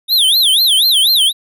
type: tone with vibrato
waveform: square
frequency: 3578 Hz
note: A7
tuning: 28 cents sharp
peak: -9 dBFS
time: 0.08-1.33 s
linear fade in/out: 50 ms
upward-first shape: sine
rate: 4.1 Hz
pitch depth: 280 cents each way
effects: none